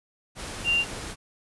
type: tone in noise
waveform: sine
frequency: 2781 Hz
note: F7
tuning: 8 cents flat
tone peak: -20 dBFS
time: 0.64-0.85 s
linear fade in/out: 50 ms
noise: pink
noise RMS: -36 dBFS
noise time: 0.35-1.16 s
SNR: +13 dB
effects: resampled to 24000 Hz